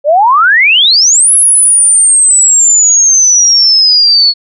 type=exponential two-way sweep; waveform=sine; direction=up then down; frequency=554.4 to 10860 to 4364 Hz; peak=-3 dBFS; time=0.04-4.34 s; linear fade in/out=50 ms; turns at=1.33 s; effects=none